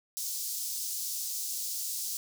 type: high-pass noise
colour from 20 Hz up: pink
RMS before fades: -35 dBFS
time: 0.17-2.17 s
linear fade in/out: 0 ms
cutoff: 5100 Hz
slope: 24 dB/octave
effects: none